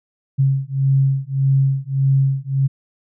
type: beating tone pair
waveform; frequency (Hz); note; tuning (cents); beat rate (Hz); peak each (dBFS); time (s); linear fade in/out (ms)
sine; 135 / 136.7; C#3 / C#3; -45 / -24; 1.7; -17; 0.38-2.68; 20
effects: none